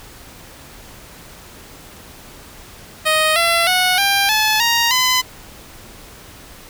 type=tone with pitch steps; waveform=10% pulse; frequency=624 / 676.6 / 733.5 / 795.3 / 862.3 / 934.9 / 1013.7 Hz; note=D#5 / E5 / F#5 / G5 / A5 / A#5 / B5; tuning=+5 / +45 / -15 / +25 / -35 / +5 / +45 cents; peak=-5 dBFS; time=3.05-5.22 s; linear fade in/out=20 ms; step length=310 ms; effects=pink hiss -40 dBFS RMS until 6.69 s